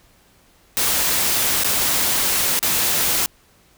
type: noise with dropouts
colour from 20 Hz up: white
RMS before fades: -19 dBFS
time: 0.77-3.26 s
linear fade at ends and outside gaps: 0 ms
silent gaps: 1.636-1.645 / 2.591-2.628 s
effects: pink hiss -55 dBFS RMS until 3.77 s